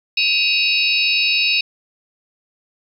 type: tone cluster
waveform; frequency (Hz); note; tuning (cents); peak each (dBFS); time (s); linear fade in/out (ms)
sine; 2513 / 2771 / 3854 / 4484 / 5180; D#7 / F7 / B7 / C#8 / E8; +17 / -14 / -43 / +19 / -31; -18 / -22 / -20 / -23 / -24; 0.17-1.61; 5
effects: 8-bit